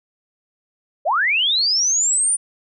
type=linear sweep; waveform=sine; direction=up; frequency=523.3 to 9397 Hz; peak=-15 dBFS; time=1.05-2.37 s; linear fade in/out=20 ms; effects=none